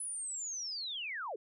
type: linear sweep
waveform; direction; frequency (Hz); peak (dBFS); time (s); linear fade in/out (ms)
sine; down; 10170 to 364.4; -37; 0-1.36; 5
effects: none